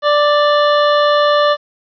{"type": "tone", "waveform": "25% pulse", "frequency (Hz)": 588, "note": "D5", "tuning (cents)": 2, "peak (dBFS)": -6, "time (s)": [0.02, 1.57], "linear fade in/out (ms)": 50, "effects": ["resampled to 11025 Hz", "8-bit"]}